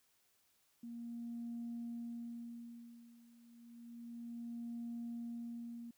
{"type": "tone with tremolo", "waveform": "sine", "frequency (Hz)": 234.9, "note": "A#3", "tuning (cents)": 13, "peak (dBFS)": -40, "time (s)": [0.83, 5.91], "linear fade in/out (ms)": 5, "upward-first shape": "sine", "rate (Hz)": 0.3, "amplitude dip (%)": 90, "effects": ["tanh soft clip ceiling -37 dBFS", "white hiss -75 dBFS RMS until 5.97 s"]}